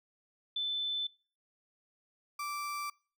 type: tone pair in turn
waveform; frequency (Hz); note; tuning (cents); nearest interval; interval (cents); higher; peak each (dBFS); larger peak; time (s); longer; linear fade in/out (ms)
sine / 35% pulse; 3520 / 1169.2; A7 / D6; 0 / -8; octave + perfect fifth; 1908; first; -31 / -34; first; 0.56-1.07 / 2.39-2.9; neither; 5
effects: noise-tail reverb RT60 0.4 s tail -25 dB re dry